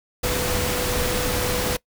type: tone in noise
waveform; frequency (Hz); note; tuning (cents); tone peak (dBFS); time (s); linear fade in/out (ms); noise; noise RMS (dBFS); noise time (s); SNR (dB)
sine; 495.7; B4; +6; -27; 0.23-1.77; 10; pink; -24; 0.23-1.77; -6
effects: noise-tail reverb RT60 0.1 s tail -22 dB re dry